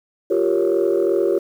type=chord; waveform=sine; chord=G half-diminished seventh; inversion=third; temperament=equal; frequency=349.2 / 392 / 466.2 / 554.4 Hz; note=F4 / G4 / Bb4 / Db5; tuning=0 / 0 / 0 / 0 cents; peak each=-19 / -18 / -22 / -22 dBFS; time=0.3-1.39 s; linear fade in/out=10 ms; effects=tanh soft clip ceiling -9 dBFS + 8-bit